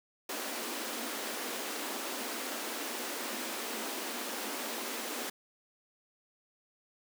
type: high-pass noise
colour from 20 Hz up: pink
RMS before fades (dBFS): -38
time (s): 0.29-5.3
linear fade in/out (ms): 5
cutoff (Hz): 220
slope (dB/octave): 96
effects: none